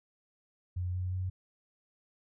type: tone with pitch steps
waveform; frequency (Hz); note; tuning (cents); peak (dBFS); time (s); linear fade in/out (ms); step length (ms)
sine; 90.1 / 91.3 / 92.53; F#2 / F#2 / F#2; -45 / -23 / +1; -31; 0.76-1.3; 10; 180
effects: none